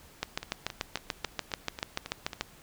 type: two click trains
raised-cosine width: 0.2 ms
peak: -12 / -20 dBFS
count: 16 / 8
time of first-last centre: 0.23-2.41 / 0.43-2.332 s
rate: 6.88 / 3.68 Hz
effects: pink hiss -55 dBFS RMS until 2.62 s